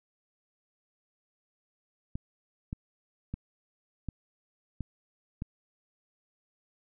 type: clicks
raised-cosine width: 5 ms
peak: -22 dBFS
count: 6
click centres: 2.155 / 2.729 / 3.34 / 4.087 / 4.807 / 5.421 s
effects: none